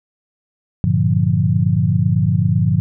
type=chord; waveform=sine; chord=G minor seventh; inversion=none; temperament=equal with one note detuned; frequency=98.62 / 116.54 / 146.83 / 174.61 Hz; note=G2 / Bb2 / D3 / F3; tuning=+11 / 0 / 0 / 0 cents; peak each=-18 dBFS; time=0.84-2.8 s; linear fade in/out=0 ms; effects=none